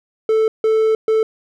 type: tone bursts at uneven times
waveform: triangle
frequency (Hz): 440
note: A4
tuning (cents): 0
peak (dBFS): -10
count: 3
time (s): 0.29-0.48 / 0.64-0.95 / 1.08-1.23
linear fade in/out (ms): 2
effects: none